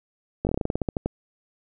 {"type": "slowing click train", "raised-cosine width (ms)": 2, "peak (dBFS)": -11, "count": 14, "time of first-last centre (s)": [0.45, 1.06], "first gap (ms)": 19, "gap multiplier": 1.14, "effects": []}